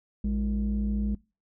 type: tone pair together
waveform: sine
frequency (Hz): 57.89 / 206.3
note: A#1 / G#3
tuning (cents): -11 / -11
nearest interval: octave + minor seventh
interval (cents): 2200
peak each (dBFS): -26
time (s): 0.24-1.15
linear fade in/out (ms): 5
effects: noise-tail reverb RT60 0.3 s tail -23 dB re dry + tanh soft clip ceiling -21 dBFS